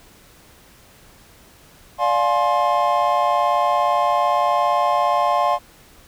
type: chord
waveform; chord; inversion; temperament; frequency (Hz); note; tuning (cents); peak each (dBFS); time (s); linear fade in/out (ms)
triangle; D half-diminished seventh; none; just; 587.3 / 704.8 / 845.8 / 1057.2; D5 / F5 / Ab5 / C6; 0 / +16 / +31 / +18; -21 / -18 / -21 / -18; 1.98-5.59; 50
effects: pink hiss -49 dBFS RMS until 6.07 s